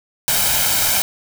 white noise with comb filter, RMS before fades -17 dBFS, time 0.28-1.02 s, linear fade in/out 0 ms, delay 1.3 ms, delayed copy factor +0.6, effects none

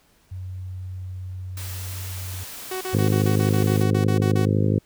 sine tone, 92.5 Hz, F#2, in tune, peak -30 dBFS, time 0.31-2.44 s, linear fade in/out 10 ms
white noise, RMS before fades -37 dBFS, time 1.57-3.83 s, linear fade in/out 2 ms
sawtooth tone bursts, 373.4 Hz, F#4, 16 cents sharp, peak -23 dBFS, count 13, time 2.71-4.454 s, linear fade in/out 5 ms, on 100 ms, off 37 ms
harmonic tone, 51.91 Hz, G#1, in tune, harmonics 2 / 3 / 4 / 5 / 6 / 7 / 8 / 9 / 10, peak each -20 / -24 / -26 / -28 / -30 / -31 / -32 / -33 / -34 dBFS, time 2.93-4.79 s, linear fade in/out 10 ms
effects pink hiss -60 dBFS RMS until 4.85 s

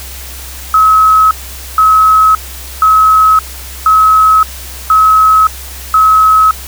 sine tone bursts, 1283 Hz, E6, 47 cents flat, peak -3 dBFS, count 6, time 0.74-6.51 s, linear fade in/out 2 ms, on 570 ms, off 470 ms, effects added 65 Hz sine -27 dBFS peak until 6.67 s + white hiss -28 dBFS RMS until 6.67 s

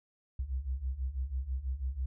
sine beating tone pair, 61.74 / 67.84 Hz, B1 / C#2, 0 / -37 cents, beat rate 6.1 Hz, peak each -37 / -34 dBFS, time 0.39-2.06 s, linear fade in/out 5 ms, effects none

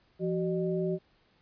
sine tone cluster, 171.4 / 377.8 / 609 Hz, F3 / F#4 / D#5, -32 / +36 / -37 cents, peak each -31 / -30 / -36 dBFS, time 0.19-0.99 s, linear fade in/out 50 ms, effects pink hiss -67 dBFS RMS until 1.41 s + resampled to 11025 Hz

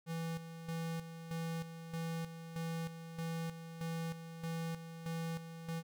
square tone with tremolo, 164.81 Hz, E3, in tune, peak -38 dBFS, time 0.06-5.83 s, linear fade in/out 50 ms, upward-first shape square, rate 1.6 Hz, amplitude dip 65%, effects none

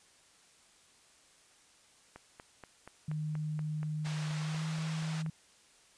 click train, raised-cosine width 0.5 ms, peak -32 dBFS, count 14, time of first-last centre 2.16-5.263 s, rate 4.19 Hz
sine tone with pitch glide, 153.3 to 158.71 Hz, D#3 to D#3, -25 to +35 cents, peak -33 dBFS, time 3.08-5.3 s, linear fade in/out 5 ms, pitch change +60 cents, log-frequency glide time 4.37-4.66 s
pink band-pass noise, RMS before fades -46 dBFS, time 4.04-5.23 s, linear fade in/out 20 ms, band 770 to 6600 Hz, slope 12 dB/octave
effects white hiss -63 dBFS RMS until 5.97 s + resampled to 22050 Hz

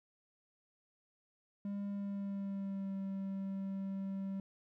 triangle tone with pitch glide, 201 to 194.15 Hz, G3 to G3, +44 to -16 cents, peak -35 dBFS, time 1.65-4.4 s, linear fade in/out 2 ms, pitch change -60 cents, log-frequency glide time 1.9-2.95 s, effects none

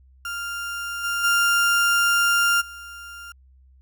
35% pulse tone with level steps, 1396.9 Hz, F6, in tune, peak -26 / -21 / -15 / -35 dBFS, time 0.25-3.32 s, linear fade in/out 2 ms, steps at 1.03 / 1.23 / 2.6 s, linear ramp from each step 20 ms, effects added 65 Hz sine -50 dBFS peak until 3.81 s

